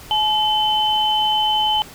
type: tone pair together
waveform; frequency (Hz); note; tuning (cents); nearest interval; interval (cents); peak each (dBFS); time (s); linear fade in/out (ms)
sine; 856 / 3050; A5 / G7; -48 / -48; octave + minor seventh; 2200; -18; 0.11-1.82; 0
effects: pink hiss -40 dBFS RMS until 1.94 s